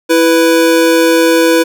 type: tone pair together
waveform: square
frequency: 330 / 493.9 Hz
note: E4 / B4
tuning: +2 / 0 cents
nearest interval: perfect fifth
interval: 698 cents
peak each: -10 dBFS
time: 0.09-1.64 s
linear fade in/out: 20 ms
effects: none